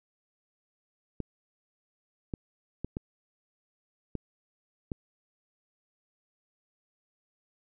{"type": "clicks", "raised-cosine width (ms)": 3, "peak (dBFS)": -20, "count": 6, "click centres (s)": [1.203, 2.338, 2.846, 2.969, 4.153, 4.918], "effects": []}